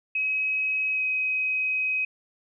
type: tone with pitch glide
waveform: sine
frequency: 2547 to 2528 Hz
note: D#7 to D#7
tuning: +40 to +27 cents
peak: -23 dBFS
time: 0.15-2.05 s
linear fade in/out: 5 ms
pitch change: -13 cents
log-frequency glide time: 0.92-1.02 s
effects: none